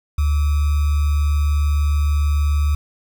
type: tone with sample-and-hold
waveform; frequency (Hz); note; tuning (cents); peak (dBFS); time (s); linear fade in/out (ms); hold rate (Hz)
sine; 73.42; D2; 0; -14; 0.18-2.75; 5; 1225
effects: none